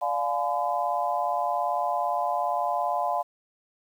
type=chord; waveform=sine; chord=D diminished seventh; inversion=none; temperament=just; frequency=587.3 / 704.8 / 845.8 / 1014.9 Hz; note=D5 / F5 / Ab5 / Cb6; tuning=0 / +16 / +31 / +47 cents; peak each=-32 / -27 / -30 / -30 dBFS; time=0.01-3.23 s; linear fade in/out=20 ms; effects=9-bit